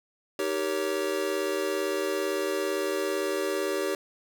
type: chord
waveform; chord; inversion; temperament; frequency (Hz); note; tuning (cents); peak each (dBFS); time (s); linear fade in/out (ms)
square; Eb dominant seventh; none; just; 311.1 / 388.9 / 466.7 / 560; Eb4 / G4 / Bb4 / Db5; 0 / -14 / +2 / +18; -36 / -30 / -36 / -33; 0.39-3.95; 2
effects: none